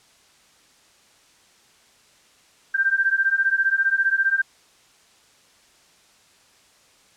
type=beating tone pair; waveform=sine; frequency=1568 / 1583 Hz; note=G6 / G6; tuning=0 / +17 cents; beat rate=15 Hz; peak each=-21 / -20 dBFS; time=2.74-4.42 s; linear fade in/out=10 ms; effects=white hiss -56 dBFS RMS until 7.16 s + low-pass 8000 Hz 12 dB/octave